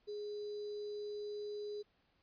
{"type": "tone with sample-and-hold", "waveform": "sine", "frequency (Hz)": 415.3, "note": "G#4", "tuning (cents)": 0, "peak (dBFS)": -40, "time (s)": [0.07, 1.83], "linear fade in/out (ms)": 20, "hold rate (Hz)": 4410, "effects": ["pink hiss -75 dBFS RMS until 2.22 s", "resampled to 11025 Hz"]}